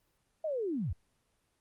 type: linear sweep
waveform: sine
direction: down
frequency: 655 to 61.74 Hz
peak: -31 dBFS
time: 0.44-0.93 s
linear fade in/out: 5 ms
effects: pink hiss -75 dBFS RMS until 1.6 s + Opus 24 kbps